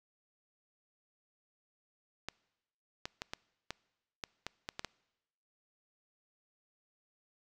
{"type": "clicks", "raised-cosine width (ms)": 0.2, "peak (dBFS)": -20, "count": 10, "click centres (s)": [2.286, 3.055, 3.219, 3.335, 3.706, 4.238, 4.466, 4.689, 4.794, 4.847], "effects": ["noise-tail reverb RT60 1.0 s tail -24 dB re dry"]}